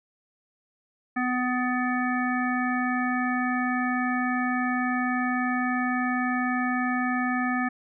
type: harmonic tone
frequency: 250.2 Hz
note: B3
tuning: 23 cents sharp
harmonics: 1 / 3 / 5 / 7 / 9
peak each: -26 / -31 / -32 / -30 / -37 dBFS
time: 1.16-7.69 s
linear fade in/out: 10 ms
effects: none